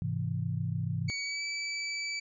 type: chord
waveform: sine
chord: Ab augmented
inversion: none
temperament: equal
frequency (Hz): 103.83 / 130.81 / 164.81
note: Ab2 / C3 / E3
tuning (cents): 0 / 0 / 0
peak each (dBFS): -34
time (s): 0.02-1.1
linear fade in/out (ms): 0
type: tone with pitch glide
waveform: 25% pulse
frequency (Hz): 2254 to 2307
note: C#7 to D7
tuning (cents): +28 to -31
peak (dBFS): -29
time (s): 1.08-2.2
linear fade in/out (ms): 10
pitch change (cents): +41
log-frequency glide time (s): 1.21-1.43
effects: resampled to 22050 Hz